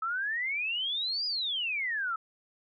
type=exponential two-way sweep; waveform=sine; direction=up then down; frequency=1284 to 4978 to 1284 Hz; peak=-29 dBFS; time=0.02-2.16 s; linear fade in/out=5 ms; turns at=1.26 s; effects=none